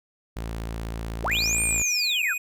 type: tone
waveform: sawtooth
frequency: 56 Hz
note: A1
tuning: 31 cents sharp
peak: -26 dBFS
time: 0.36-1.83 s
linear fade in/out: 10 ms
type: linear two-way sweep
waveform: sine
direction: up then down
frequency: 191.3 to 8960 to 1243 Hz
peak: -23 dBFS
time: 1.23-2.34 s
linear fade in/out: 20 ms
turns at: 1.62 s
type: tone with pitch glide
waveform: square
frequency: 2428 to 2482 Hz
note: D#7 to D#7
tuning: -43 to -5 cents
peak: -27 dBFS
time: 1.31-2.38 s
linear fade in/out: 5 ms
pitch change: +38 cents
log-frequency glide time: 1.77-2.21 s
effects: none